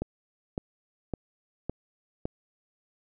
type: click train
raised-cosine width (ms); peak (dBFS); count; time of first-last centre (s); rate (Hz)
2; -17; 5; 0.02-2.255; 1.79
effects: none